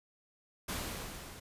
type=noise with level ramp; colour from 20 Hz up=pink; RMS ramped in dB=-36 to -50 dBFS; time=0.68-1.4 s; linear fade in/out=10 ms; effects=resampled to 32000 Hz